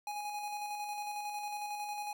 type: tone with tremolo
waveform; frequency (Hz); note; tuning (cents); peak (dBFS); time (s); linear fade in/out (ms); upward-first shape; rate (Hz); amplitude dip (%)
square; 830.6; G#5; 0; -37; 0.07-2.13; 2; square; 11; 30
effects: none